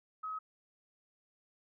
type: tone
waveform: sine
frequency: 1274 Hz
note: D#6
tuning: 41 cents sharp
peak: -37 dBFS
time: 0.23-0.39 s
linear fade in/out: 10 ms
effects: none